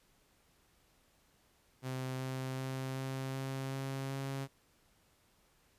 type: tone with pitch steps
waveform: sawtooth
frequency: 130 / 130.98 / 131.97 / 132.96 / 133.96 / 134.97 / 135.99 Hz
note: C3 / C3 / C3 / C3 / C3 / C#3 / C#3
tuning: -11 / +2 / +15 / +28 / +41 / -46 / -33 cents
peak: -33 dBFS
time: 1.82-4.48 s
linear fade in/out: 50 ms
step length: 380 ms
effects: pink hiss -70 dBFS RMS until 5.78 s + resampled to 32000 Hz